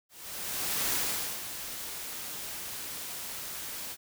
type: noise with ADSR envelope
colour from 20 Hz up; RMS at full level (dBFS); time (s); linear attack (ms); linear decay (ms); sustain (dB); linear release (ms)
white; -29; 0.09-3.97; 830; 480; -10; 50
effects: none